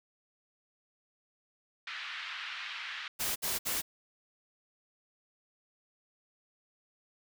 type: band-pass noise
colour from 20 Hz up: pink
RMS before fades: -41 dBFS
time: 1.87-3.08 s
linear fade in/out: 2 ms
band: 1400 to 3700 Hz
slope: 24 dB/octave
type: noise bursts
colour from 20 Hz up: white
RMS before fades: -33 dBFS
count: 3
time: 3.19-3.82 s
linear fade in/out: 20 ms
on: 170 ms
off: 60 ms
effects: none